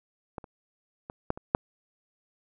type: clicks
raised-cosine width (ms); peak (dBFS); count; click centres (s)
1; -21 / -30 / -24 / -12 / -26 / -6; 6; 0.382 / 0.442 / 1.099 / 1.304 / 1.375 / 1.549
effects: none